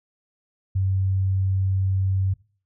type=tone; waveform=sine; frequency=95.5 Hz; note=G2; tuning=45 cents flat; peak=-19 dBFS; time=0.75-2.34 s; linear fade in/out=10 ms; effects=noise-tail reverb RT60 0.4 s tail -21 dB re dry